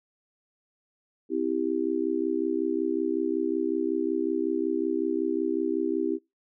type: chord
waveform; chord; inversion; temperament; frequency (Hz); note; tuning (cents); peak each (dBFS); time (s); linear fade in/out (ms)
sine; C major; none; just; 261.6 / 327 / 392.4; C4 / E4 / G4; 0 / -14 / +2; -31 / -27 / -29; 1.29-6.19; 50
effects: noise-tail reverb RT60 0.2 s tail -21 dB re dry